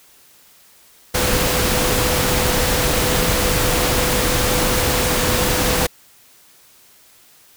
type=tone in noise; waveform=sine; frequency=499.8 Hz; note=B4; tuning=21 cents sharp; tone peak=-24 dBFS; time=1.14-5.87 s; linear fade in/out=10 ms; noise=pink; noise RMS=-18 dBFS; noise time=1.14-5.87 s; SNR=-9 dB; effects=white hiss -50 dBFS RMS until 7.56 s